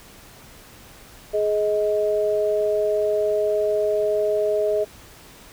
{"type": "tone pair together", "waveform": "sine", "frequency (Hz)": [420, 629.3], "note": ["G#4", "D#5"], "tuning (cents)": [19, 19], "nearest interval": "perfect fifth", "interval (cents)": 700, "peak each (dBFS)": -21, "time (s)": [1.33, 4.85], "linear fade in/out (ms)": 20, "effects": ["pink hiss -46 dBFS RMS until 5.52 s"]}